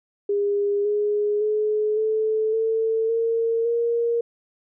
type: tone with pitch steps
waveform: sine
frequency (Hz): 406.2 / 415.9 / 425.9 / 436.1 / 446.6 / 457.3 / 468.2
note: G#4 / G#4 / G#4 / A4 / A4 / A#4 / A#4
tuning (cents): -38 / +2 / +44 / -15 / +26 / -33 / +8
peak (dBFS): -19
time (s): 0.29-4.21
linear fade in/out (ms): 5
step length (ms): 560
effects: none